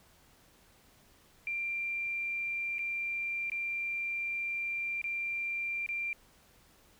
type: tone with dropouts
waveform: sine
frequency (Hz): 2372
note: D7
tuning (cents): +17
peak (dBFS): -32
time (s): 1.47-6.13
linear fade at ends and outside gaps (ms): 1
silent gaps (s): 2.784-2.791 / 3.499-3.518 / 5.016-5.041 / 5.863-5.889
effects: pink hiss -63 dBFS RMS until 6.99 s